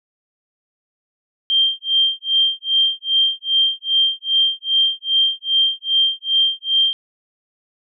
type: tone with tremolo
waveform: sine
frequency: 3171 Hz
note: G7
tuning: 19 cents sharp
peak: -11 dBFS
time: 1.5-6.93 s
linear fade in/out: 0 ms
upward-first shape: sine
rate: 2.5 Hz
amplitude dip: 100%
effects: none